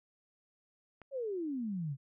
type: click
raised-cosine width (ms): 0.5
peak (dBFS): -36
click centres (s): 1.017
type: exponential sweep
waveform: sine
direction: down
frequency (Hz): 568 to 130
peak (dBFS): -34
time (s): 1.11-1.97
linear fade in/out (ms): 50
effects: none